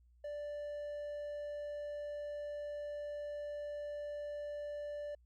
triangle tone, 587 Hz, D5, 1 cent flat, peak -38 dBFS, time 0.24-5.15 s, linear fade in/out 5 ms, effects added 60 Hz sine -63 dBFS peak until 5.25 s + Opus 48 kbps

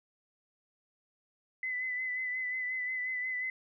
sine tone with vibrato, 2014 Hz, B6, 33 cents sharp, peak -32 dBFS, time 1.63-3.5 s, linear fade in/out 2 ms, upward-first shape sine, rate 5.6 Hz, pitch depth 29 cents each way, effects none

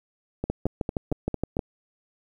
two click trains, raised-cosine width 2 ms, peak -14 / -12 dBFS, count 6 / 8, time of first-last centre 0.44-1.569 / 0.5-1.592 s, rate 4.43 / 6.41 Hz, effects 9-bit

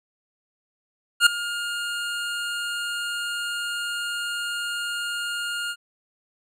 25% pulse tone with ADSR envelope, 1416 Hz, F6, 23 cents sharp, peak -6 dBFS, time 1.2-5.76 s, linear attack 64 ms, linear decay 5 ms, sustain -17 dB, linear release 56 ms, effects low-pass 12000 Hz 12 dB/octave

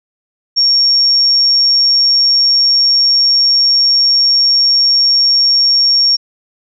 sine tone, 5530 Hz, F8, 18 cents flat, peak -7 dBFS, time 0.56-6.17 s, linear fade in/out 20 ms, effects none

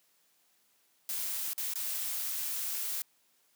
blue noise with dropouts, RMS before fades -35 dBFS, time 1.09-3.02 s, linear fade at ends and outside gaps 1 ms, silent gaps 1.533-1.579 / 1.737-1.756 s, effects white hiss -70 dBFS RMS until 3.55 s + high-pass 150 Hz 12 dB/octave

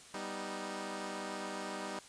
10% pulse chord, G augmented, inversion none, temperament equal, 196 / 246.9 / 311.1 Hz, G3 / B3 / D#4, 0 / 0 / 0 cents, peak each -34 / -38 / -35 dBFS, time 0.14-1.99 s, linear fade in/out 2 ms, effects white hiss -55 dBFS RMS until 2.08 s + resampled to 22050 Hz

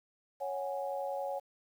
sine chord, C# suspended fourth, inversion none, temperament equal, 554.4 / 740 / 830.6 Hz, C#5 / F#5 / G#5, 0 / 0 / 0 cents, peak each -36 / -40 / -40 dBFS, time 0.4-1.4 s, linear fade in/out 20 ms, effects 10-bit

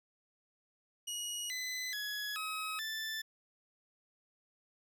20% pulse tone with pitch steps, 2900 / 2016 / 1683 / 1274 / 1762 Hz, F#7 / B6 / G#6 / D#6 / A6, -35 / +35 / +23 / +41 / +2 cents, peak -32 dBFS, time 1.07-3.22 s, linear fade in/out 10 ms, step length 430 ms, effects none

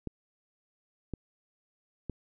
clicks, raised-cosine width 3 ms, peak -22 dBFS, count 3, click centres 0.073 / 1.137 / 2.097 s, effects none

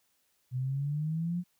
sine exponential sweep, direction up, 124.7 to 180 Hz, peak -29 dBFS, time 0.51-1.44 s, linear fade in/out 50 ms, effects white hiss -73 dBFS RMS until 1.59 s

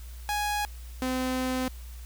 sawtooth tone pair in turn, 830.6 / 256.8 Hz, G#5 / C4, 0 / -32 cents, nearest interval octave + minor sixth, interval 2032 cents, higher first, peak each -23 dBFS, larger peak neither, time 0.29-0.65 / 1.02-1.68 s, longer second, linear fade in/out 0 ms, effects added 60 Hz sine -39 dBFS peak until 2.05 s + white hiss -53 dBFS RMS until 2.05 s

